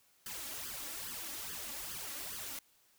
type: noise with flanger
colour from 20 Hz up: white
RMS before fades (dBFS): -43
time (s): 0.26-2.59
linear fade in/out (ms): 2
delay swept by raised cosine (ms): 0.62 to 3.62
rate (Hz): 2.4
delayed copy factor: +0.8
effects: white hiss -69 dBFS RMS until 2.98 s